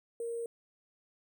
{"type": "tone with sample-and-hold", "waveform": "sine", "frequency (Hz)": 466.2, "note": "A#4", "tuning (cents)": 0, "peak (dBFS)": -34, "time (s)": [0.2, 0.46], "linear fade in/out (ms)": 2, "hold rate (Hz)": 8820, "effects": []}